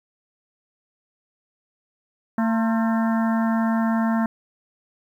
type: harmonic tone with a mistuned harmonic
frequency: 225.7 Hz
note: A3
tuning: 44 cents sharp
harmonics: 1 / 3 / 4 / 5 / 6 / 7 / 8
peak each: -19 / -29 / -31 / -33 / -35 / -36 / -37 dBFS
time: 2.38-4.26 s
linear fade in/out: 2 ms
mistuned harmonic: 5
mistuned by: -97 cents
effects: 9-bit